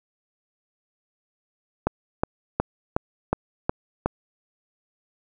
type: click train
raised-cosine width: 1 ms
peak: -6 dBFS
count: 7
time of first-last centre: 1.87-4.06 s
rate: 2.74 Hz
effects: none